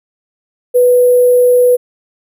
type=tone with sample-and-hold; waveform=sine; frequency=494.3 Hz; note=B4; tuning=1 cent sharp; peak=-5 dBFS; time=0.74-1.77 s; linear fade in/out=20 ms; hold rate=11025 Hz; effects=none